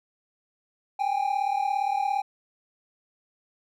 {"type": "tone pair together", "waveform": "triangle", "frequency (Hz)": [785.6, 823], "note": ["G5", "G#5"], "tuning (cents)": [4, -16], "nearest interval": "minor second", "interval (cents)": 80, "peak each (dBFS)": [-24, -25], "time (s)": [0.99, 2.22], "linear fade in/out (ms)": 10, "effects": []}